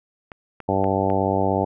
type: clicks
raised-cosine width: 0.5 ms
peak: -21 dBFS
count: 4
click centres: 0.318 / 0.603 / 0.842 / 1.101 s
type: harmonic tone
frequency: 96.7 Hz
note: G2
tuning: 23 cents flat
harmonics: 1 / 2 / 3 / 4 / 5 / 6 / 7 / 8 / 9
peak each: -27 / -27 / -27 / -27 / -27 / -27 / -27 / -27 / -27 dBFS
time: 0.68-1.65 s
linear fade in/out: 10 ms
effects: none